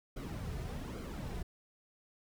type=noise with flanger; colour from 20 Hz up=brown; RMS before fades=-41 dBFS; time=0.16-1.43 s; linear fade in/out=10 ms; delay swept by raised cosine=1.1 to 3.7 ms; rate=1.2 Hz; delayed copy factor=-0.6; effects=none